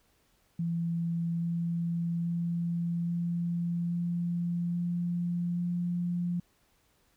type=tone with pitch steps; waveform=sine; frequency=168.4 / 169.47 / 170.55 / 171.64 / 172.73 / 173.84 / 174.94 Hz; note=E3 / E3 / F3 / F3 / F3 / F3 / F3; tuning=+37 / +48 / -41 / -30 / -19 / -8 / +3 cents; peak=-28 dBFS; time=0.59-6.4 s; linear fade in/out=5 ms; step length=830 ms; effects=pink hiss -69 dBFS RMS until 7.16 s